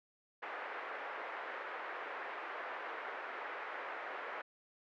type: band-pass noise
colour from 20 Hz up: white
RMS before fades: -44 dBFS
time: 0.42-4.42 s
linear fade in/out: 10 ms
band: 410 to 1900 Hz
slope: 24 dB/octave
effects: none